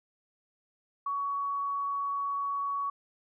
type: tone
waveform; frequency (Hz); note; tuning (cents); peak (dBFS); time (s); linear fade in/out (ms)
sine; 1123; C#6; +22; -29; 1.06-2.9; 5
effects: none